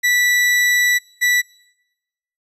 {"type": "tone pair in turn", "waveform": "40% pulse", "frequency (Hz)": [1963, 1963], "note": ["B6", "B6"], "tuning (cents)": [-11, -11], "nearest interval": "unison", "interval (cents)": 0, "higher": "neither", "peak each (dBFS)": -12, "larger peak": "neither", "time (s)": [[0.03, 0.99], [1.21, 1.42]], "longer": "first", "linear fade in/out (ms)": 20, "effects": ["noise-tail reverb RT60 1.0 s tail -26 dB re dry", "resampled to 32000 Hz"]}